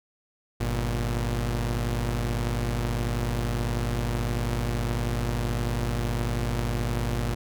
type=tone pair together; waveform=sawtooth; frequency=49.98 / 118.4 Hz; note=G1 / A#2; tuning=+34 / +27 cents; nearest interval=octave + minor third; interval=1493 cents; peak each=-24 dBFS; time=0.6-7.35 s; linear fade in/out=10 ms; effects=none